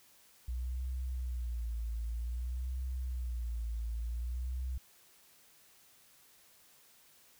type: tone with vibrato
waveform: sine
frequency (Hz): 60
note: B1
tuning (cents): -49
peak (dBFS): -34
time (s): 0.48-4.78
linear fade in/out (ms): 5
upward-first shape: sine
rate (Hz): 0.53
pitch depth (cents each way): 110
effects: white hiss -63 dBFS RMS until 7.39 s